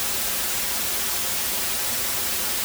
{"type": "noise with comb filter", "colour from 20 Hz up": "white", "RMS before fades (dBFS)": -25, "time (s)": [0, 2.64], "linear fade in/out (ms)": 0, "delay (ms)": 6.6, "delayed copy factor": -0.6, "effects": []}